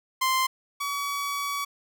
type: tone pair in turn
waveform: sawtooth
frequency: 1044 / 1135.3 Hz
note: C6 / C#6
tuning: -4 / +41 cents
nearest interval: minor second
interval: 145 cents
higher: second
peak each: -18 / -24 dBFS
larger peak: first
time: 0.21-0.47 / 0.8-1.65 s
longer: second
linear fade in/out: 10 ms
effects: none